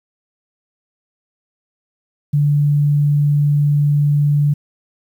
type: tone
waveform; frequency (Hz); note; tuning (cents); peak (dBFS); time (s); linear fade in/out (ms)
sine; 145.8; D3; -12; -11; 2.33-4.54; 10
effects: 8-bit